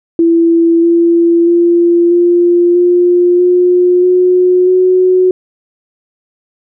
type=tone with pitch steps; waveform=sine; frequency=334.3 / 339 / 343.7 / 348.5 / 353.4 / 358.3 / 363.3 / 368.4 Hz; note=E4 / E4 / F4 / F4 / F4 / F4 / F#4 / F#4; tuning=+24 / +49 / -28 / -4 / +21 / +44 / -32 / -7 cents; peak=-5 dBFS; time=0.19-5.31 s; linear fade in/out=2 ms; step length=640 ms; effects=none